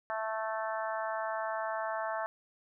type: harmonic tone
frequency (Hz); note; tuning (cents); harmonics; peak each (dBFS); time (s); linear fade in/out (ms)
220; A3; 0; 3 / 4 / 5 / 6 / 7 / 8; -36 / -38 / -40 / -42 / -43 / -44; 0.1-2.26; 0
effects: none